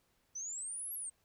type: exponential two-way sweep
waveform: sine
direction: up then down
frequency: 5920 to 11650 to 8150 Hz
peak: -39 dBFS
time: 0.35-1.1 s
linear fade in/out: 10 ms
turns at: 0.94 s
effects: pink hiss -75 dBFS RMS until 1.24 s